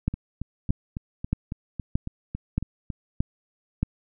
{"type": "two click trains", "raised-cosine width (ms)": 5, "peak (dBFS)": [-10, -18], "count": [7, 11], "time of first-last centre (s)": [[0.08, 3.83], [0.14, 2.902]], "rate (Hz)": [1.6, 3.62], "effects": []}